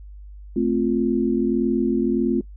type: chord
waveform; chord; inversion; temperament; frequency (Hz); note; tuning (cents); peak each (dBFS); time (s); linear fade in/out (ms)
sine; F major; first; equal; 220 / 261.6 / 349.2; A3 / C4 / F4; 0 / 0 / 0; -22; 0.56-2.41; 5
effects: noise-tail reverb RT60 0.1 s tail -21 dB re dry + added 50 Hz sine -37 dBFS peak until 2.56 s